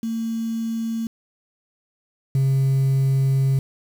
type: tone pair in turn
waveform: sine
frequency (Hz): 226.7 / 134.8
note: A#3 / C#3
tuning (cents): -48 / -48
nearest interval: major sixth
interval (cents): 900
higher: first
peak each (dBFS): -22 / -13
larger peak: second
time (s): 0.03-1.07 / 2.35-3.59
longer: second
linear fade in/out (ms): 2
effects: tanh soft clip ceiling -15 dBFS + 7-bit